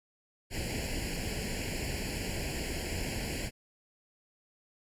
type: noise with comb filter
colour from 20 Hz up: pink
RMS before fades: -35 dBFS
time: 0.5-3.51 s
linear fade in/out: 50 ms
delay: 0.41 ms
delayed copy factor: +1
effects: low-pass 11000 Hz 12 dB/octave

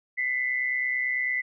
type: tone pair together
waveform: sine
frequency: 2000 / 2129 Hz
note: B6 / C7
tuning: +21 / +30 cents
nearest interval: minor second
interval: 109 cents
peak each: -25 / -32 dBFS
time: 0.17-1.42 s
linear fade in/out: 20 ms
effects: none

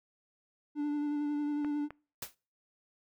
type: tone with vibrato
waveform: triangle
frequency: 293.7 Hz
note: D4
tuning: in tune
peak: -28 dBFS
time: 0.75-1.89 s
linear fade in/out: 50 ms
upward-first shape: sine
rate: 11 Hz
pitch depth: 19 cents each way
type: clicks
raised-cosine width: 0.5 ms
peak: -28 dBFS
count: 3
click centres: 1.647 / 1.906 / 2.226 s
type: noise with exponential decay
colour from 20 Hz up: white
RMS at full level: -35 dBFS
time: 2.22-2.35 s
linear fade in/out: 5 ms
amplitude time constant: 27 ms
effects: noise-tail reverb RT60 0.4 s tail -26 dB re dry

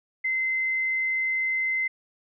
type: tone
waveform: sine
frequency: 2064 Hz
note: C7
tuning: 24 cents flat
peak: -23 dBFS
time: 0.24-1.88 s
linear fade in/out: 10 ms
effects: none

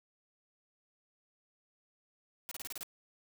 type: noise bursts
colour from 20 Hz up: white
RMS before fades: -42 dBFS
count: 7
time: 2.49-2.831 s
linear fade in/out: 0 ms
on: 23 ms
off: 30 ms
effects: none

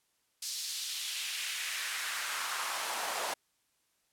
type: noise with high-pass filter sweep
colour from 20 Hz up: pink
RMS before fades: -36 dBFS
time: 0.42-3.34 s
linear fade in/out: 5 ms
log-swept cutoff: 5000 to 640 Hz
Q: 1.6
effects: white hiss -75 dBFS RMS until 4.12 s + low-pass 12000 Hz 12 dB/octave

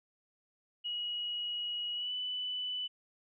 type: tone with pitch glide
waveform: sine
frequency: 2905 to 2988 Hz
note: F#7 to F#7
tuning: -32 to +16 cents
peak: -34 dBFS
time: 0.84-2.88 s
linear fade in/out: 20 ms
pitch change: +48 cents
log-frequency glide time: 1.93-2.13 s
effects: none

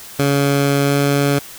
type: tone with pitch glide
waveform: 15% pulse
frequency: 140.7 to 141.6 Hz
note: C#3 to C#3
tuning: +26 to +37 cents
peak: -7 dBFS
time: 0.19-1.39 s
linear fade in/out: 5 ms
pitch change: +11 cents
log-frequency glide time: 0.85-0.94 s
effects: white hiss -36 dBFS RMS until 1.58 s

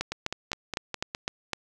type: two click trains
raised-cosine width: 0.2 ms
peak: -14 / -11 dBFS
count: 6 / 7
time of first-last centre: 0.12-1.149 / 0.01-1.533 s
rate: 4.86 / 3.94 Hz
effects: none

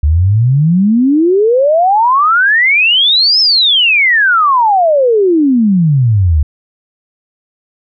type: exponential two-way sweep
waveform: sine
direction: up then down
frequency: 70.8 to 5340 to 70.8 Hz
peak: -6 dBFS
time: 0.03-6.43 s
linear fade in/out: 5 ms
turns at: 3.4 s
effects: none

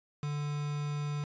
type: tone with quantisation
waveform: triangle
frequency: 146.83 Hz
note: D3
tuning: in tune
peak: -30 dBFS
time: 0.23-1.24 s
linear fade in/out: 2 ms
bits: 7
effects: resampled to 16000 Hz

